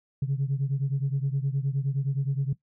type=beating tone pair; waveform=sine; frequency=134.4 / 144 Hz; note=C3 / D3; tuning=+47 / -34 cents; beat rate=9.6 Hz; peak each=-25 / -27 dBFS; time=0.22-2.53 s; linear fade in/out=5 ms; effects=noise-tail reverb RT60 0.1 s tail -17 dB re dry + tanh soft clip ceiling -19 dBFS